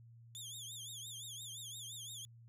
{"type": "tone with vibrato", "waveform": "20% pulse", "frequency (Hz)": 3436, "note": "A7", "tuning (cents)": -42, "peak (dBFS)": -40, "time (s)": [0.35, 2.25], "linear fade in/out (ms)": 0, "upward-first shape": "triangle", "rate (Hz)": 5.8, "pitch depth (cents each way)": 180, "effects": ["added 116 Hz sine -56 dBFS peak until 2.48 s"]}